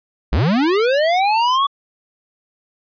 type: linear sweep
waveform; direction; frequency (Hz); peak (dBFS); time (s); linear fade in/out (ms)
square; up; 43.65 to 1140; -14; 0.32-1.67; 10
effects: resampled to 11025 Hz